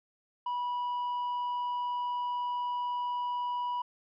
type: tone with tanh clipping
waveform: sine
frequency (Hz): 978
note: B5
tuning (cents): -17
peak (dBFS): -31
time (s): 0.46-3.82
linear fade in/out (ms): 5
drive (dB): 3
effects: none